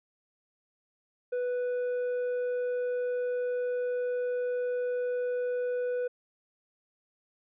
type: tone with tanh clipping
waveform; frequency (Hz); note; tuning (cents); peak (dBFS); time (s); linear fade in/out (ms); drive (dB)
sine; 493.9; B4; 0; -29; 1.32-6.08; 10; 5
effects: none